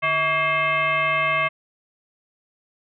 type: tone with frequency modulation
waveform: sine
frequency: 1630 Hz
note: G#6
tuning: 33 cents flat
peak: -18 dBFS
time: 0.02-1.49 s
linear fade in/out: 20 ms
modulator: 494 Hz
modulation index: 2
effects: none